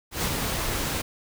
pink noise with ADSR envelope, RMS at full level -25 dBFS, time 0.11-1.02 s, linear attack 120 ms, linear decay 67 ms, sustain -3 dB, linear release 11 ms, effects none

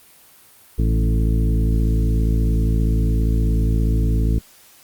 harmonic tone with a mistuned harmonic, 55 Hz, A1, in tune, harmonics 1 / 2 / 3 / 4 / 5 / 6 / 8, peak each -16 / -22 / -26 / -28 / -30 / -32 / -34 dBFS, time 0.78-4.39 s, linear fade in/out 10 ms, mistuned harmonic 2, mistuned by +31 cents, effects white hiss -49 dBFS RMS until 4.83 s + Opus 32 kbps

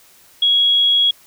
sine tone, 3322 Hz, G#7, in tune, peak -11 dBFS, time 0.42-1.11 s, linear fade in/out 5 ms, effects white hiss -49 dBFS RMS until 1.26 s

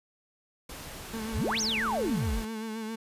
pink noise, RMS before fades -42 dBFS, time 0.69-2.45 s, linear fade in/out 5 ms
35% pulse tone with vibrato, 221 Hz, A3, 8 cents sharp, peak -32 dBFS, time 1.13-2.96 s, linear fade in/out 10 ms, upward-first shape sine, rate 7.4 Hz, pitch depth 43 cents each way
sine exponential two-way sweep, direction up then down, 32.49 to 6645 to 32.49 Hz, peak -27 dBFS, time 1.32-2.43 s, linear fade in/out 50 ms, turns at 1.61 s
effects resampled to 32000 Hz

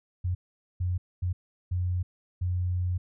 sine tone bursts at uneven times, 90 Hz, F#2, 47 cents flat, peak -25 dBFS, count 5, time 0.24-0.35 / 0.8-0.98 / 1.22-1.33 / 1.71-2.03 / 2.41-2.98 s, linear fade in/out 10 ms, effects none

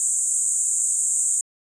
pink band-pass noise, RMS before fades -22 dBFS, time 0-1.41 s, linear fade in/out 2 ms, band 7000 to 9000 Hz, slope 96 dB/octave, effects resampled to 22050 Hz

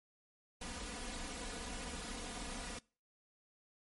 pink noise with comb filter, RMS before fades -44 dBFS, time 0.61-2.79 s, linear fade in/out 5 ms, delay 4.1 ms, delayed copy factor +1, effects noise-tail reverb RT60 0.4 s tail -25 dB re dry + MP3 48 kbps

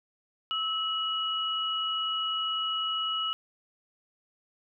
sine tone pair together, 1300 / 2918 Hz, E6 / F#7, -24 / -25 cents, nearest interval octave + major second, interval 1399 cents, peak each -32 / -29 dBFS, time 0.51-3.33 s, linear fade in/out 0 ms, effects none

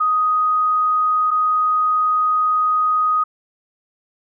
sine tone pair in turn, 1249 / 1249 Hz, D#6 / D#6, +6 / +6 cents, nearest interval unison, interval 0 cents, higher neither, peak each -14 dBFS, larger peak neither, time 0-1.31 / 1.31-3.24 s, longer second, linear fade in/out 10 ms, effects none

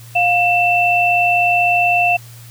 sine tone pair together, 707.7 / 2672 Hz, F5 / E7, +23 / +23 cents, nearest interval octave + major seventh, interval 2300 cents, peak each -14 dBFS, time 0.15-2.17 s, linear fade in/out 10 ms, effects added 117 Hz sine -36 dBFS peak until 2.5 s + white hiss -43 dBFS RMS until 2.5 s

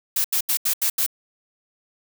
blue noise bursts, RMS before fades -21 dBFS, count 6, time 0.16-1.064 s, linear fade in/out 5 ms, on 84 ms, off 80 ms, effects none

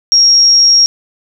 sine tone, 5588 Hz, F8, in tune, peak -4 dBFS, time 0.12-0.86 s, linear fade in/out 0 ms, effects none

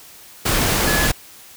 sine tone in noise, 1700 Hz, G#6, 40 cents sharp, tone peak -21 dBFS, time 0.87-1.08 s, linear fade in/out 10 ms, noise pink, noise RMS -18 dBFS, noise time 0.45-1.12 s, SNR -6 dB, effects white hiss -43 dBFS RMS until 1.56 s

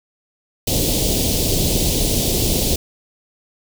pink band-stop noise, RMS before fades -18 dBFS, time 0.67-2.76 s, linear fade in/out 5 ms, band 610 to 3200 Hz, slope 24 dB/octave, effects none

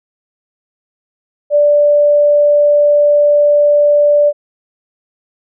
sine tone, 586 Hz, D5, 4 cents flat, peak -6 dBFS, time 1.5-4.33 s, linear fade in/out 50 ms, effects none

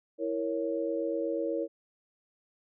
sine chord, A# diminished, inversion second, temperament equal, 329.6 / 466.2 / 554.4 Hz, E4 / A#4 / C#5, 0 / 0 / 0 cents, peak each -33 dBFS, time 0.18-1.68 s, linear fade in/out 50 ms, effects none

